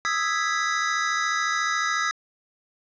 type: chord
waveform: square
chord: E major seventh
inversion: third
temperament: equal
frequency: 1244.5 / 1318.5 / 1661.2 / 1975.5 Hz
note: D#6 / E6 / G#6 / B6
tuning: 0 / 0 / 0 / 0 cents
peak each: -29 dBFS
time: 0.05-2.11 s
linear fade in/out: 0 ms
effects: resampled to 16000 Hz + 8-bit